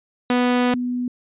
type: tone pair in turn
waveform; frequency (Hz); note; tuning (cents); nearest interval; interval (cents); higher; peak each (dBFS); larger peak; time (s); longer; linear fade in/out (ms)
sawtooth / sine; 246.9 / 246.9; B3 / B3; 0 / 0; unison; 0; neither; -12 / -21; first; 0.3-0.74 / 0.74-1.08; first; 2
effects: resampled to 8000 Hz